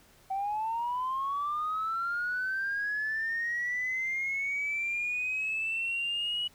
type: linear sweep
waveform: sine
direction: up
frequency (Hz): 761 to 2934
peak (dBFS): -28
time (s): 0.3-6.48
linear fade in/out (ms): 10
effects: tanh soft clip ceiling -25 dBFS + pink hiss -60 dBFS RMS until 6.54 s